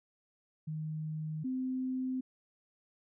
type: tone pair in turn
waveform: sine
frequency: 155.56 / 258.1 Hz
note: D#3 / C4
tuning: 0 / -23 cents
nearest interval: major sixth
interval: 877 cents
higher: second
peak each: -35 / -32 dBFS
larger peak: second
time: 0.67-1.44 / 1.44-2.21 s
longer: neither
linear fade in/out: 10 ms
effects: none